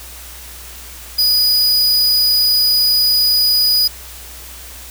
45% pulse tone, 4935 Hz, D#8, 15 cents flat, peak -10 dBFS, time 1.18-3.88 s, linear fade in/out 10 ms, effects added 61 Hz sine -37 dBFS peak until 4.9 s + white hiss -35 dBFS RMS until 4.9 s

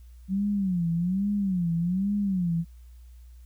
sine tone with vibrato, 185 Hz, F#3, in tune, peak -23 dBFS, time 0.28-2.65 s, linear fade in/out 50 ms, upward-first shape sine, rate 1.2 Hz, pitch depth 180 cents each way, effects added 60 Hz sine -45 dBFS peak until 3.45 s + white hiss -67 dBFS RMS until 3.45 s

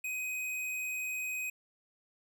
square tone, 2511 Hz, D#7, 15 cents sharp, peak -35 dBFS, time 0.04-1.5 s, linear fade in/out 5 ms, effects none

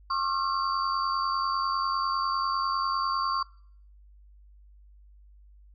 sine tone cluster, 1079 / 1169 / 1360 / 4634 Hz, C#6 / D6 / F6 / D8, -47 / -8 / -46 / -24 cents, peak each -27 / -33 / -34 / -36 dBFS, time 0.1-3.43 s, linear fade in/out 5 ms, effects noise-tail reverb RT60 0.6 s tail -23 dB re dry + added 50 Hz sine -51 dBFS peak until 5.74 s

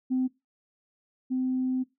sine tone pair in turn, 257.3 / 257.3 Hz, C4 / C4, -29 / -29 cents, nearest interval unison, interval 0 cents, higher neither, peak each -22 / -24 dBFS, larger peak first, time 0.1-0.28 / 1.3-1.84 s, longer second, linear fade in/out 20 ms, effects noise-tail reverb RT60 0.2 s tail -18 dB re dry + tanh soft clip ceiling -19 dBFS

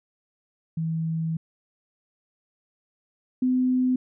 sine tone pair in turn, 162.1 / 254.3 Hz, E3 / C4, -29 / -49 cents, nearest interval minor sixth, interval 780 cents, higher second, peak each -24 / -19 dBFS, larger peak second, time 0.77-1.37 / 3.42-3.96 s, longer first, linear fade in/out 5 ms, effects none

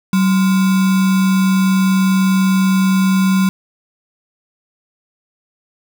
sine tone with sample-and-hold, 189.7 Hz, F#3, 43 cents sharp, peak -10 dBFS, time 0.13-3.49 s, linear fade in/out 2 ms, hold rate 1225 Hz, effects none

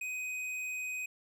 sine tone with hard clipping, 2507 Hz, D#7, 12 cents sharp, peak -37 dBFS, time 0.01-1.06 s, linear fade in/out 5 ms, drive 9 dB, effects none

